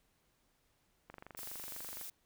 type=click train; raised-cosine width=0.5 ms; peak=-34 dBFS; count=23; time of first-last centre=1.1-2.013 s; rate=24.1 Hz
type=noise; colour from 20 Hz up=blue; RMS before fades=-46 dBFS; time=1.37-2.1 s; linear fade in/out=5 ms
effects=pink hiss -75 dBFS RMS until 2.25 s